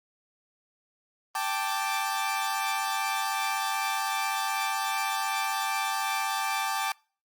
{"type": "chord", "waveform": "sawtooth", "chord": "G suspended second", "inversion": "none", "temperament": "equal", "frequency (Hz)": [784, 880, 1174.7], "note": ["G5", "A5", "D6"], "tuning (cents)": [0, 0, 0], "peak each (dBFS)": -28, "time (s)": [1.35, 6.92], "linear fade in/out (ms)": 2, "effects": ["noise-tail reverb RT60 0.4 s tail -26 dB re dry", "Opus 32 kbps"]}